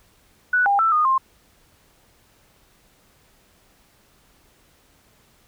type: tone with pitch steps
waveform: sine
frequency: 1480 / 803 / 1328 / 1229 / 1058 Hz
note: F#6 / G5 / E6 / D#6 / C6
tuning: 0 / +41 / +12 / -22 / +19 cents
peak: -15 dBFS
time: 0.53-1.18 s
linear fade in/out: 5 ms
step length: 130 ms
effects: pink hiss -58 dBFS RMS until 5.47 s